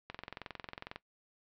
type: click train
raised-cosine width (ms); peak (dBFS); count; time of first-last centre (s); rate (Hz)
0.3; -25; 20; 0.1-0.96; 22.1
effects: noise-tail reverb RT60 0.1 s tail -18 dB re dry + low-pass 5000 Hz 12 dB/octave